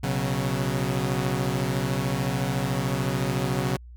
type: chord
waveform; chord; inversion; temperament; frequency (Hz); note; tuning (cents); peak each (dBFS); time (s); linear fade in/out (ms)
sawtooth; B suspended second; none; equal with one note detuned; 123.47 / 137.24 / 185; B2 / C#3 / F#3; 0 / -17 / 0; -25 / -23 / -26; 0.03-3.77; 10
effects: added 60 Hz sine -41 dBFS peak until 3.96 s